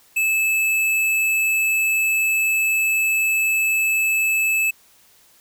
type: tone with hard clipping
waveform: sine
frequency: 2612 Hz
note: E7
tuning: 17 cents flat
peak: -18 dBFS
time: 0.16-4.71 s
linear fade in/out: 10 ms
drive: 14 dB
effects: white hiss -54 dBFS RMS until 5.4 s

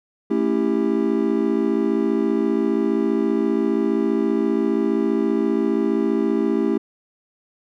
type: chord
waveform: triangle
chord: A dominant seventh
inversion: none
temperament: just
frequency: 220 / 275 / 330 / 396 Hz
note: A3 / C#4 / E4 / G4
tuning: 0 / -14 / +2 / +18 cents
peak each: -21 dBFS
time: 0.3-6.78 s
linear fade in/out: 10 ms
effects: none

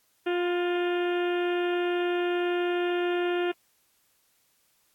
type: harmonic tone with a mistuned harmonic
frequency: 352.7 Hz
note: F4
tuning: 17 cents sharp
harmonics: 1 / 2 / 3 / 4 / 5 / 6 / 7 / 8 / 9 / 10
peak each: -25 / -34 / -44 / -37 / -39 / -48 / -41 / -42 / -47 / -53 dBFS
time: 0.26-3.52 s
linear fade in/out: 10 ms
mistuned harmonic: 3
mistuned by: -28 cents
effects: white hiss -68 dBFS RMS until 4.94 s + AAC 64 kbps

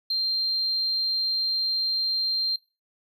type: tone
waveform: triangle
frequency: 4171 Hz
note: C8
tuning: 6 cents flat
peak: -20 dBFS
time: 0.1-2.56 s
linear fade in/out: 5 ms
effects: noise-tail reverb RT60 0.3 s tail -24 dB re dry + tanh soft clip ceiling -21 dBFS

